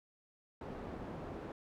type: low-pass noise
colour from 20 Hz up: white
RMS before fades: -45 dBFS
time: 0.61-1.52 s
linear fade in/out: 2 ms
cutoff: 580 Hz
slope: 12 dB/octave
effects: none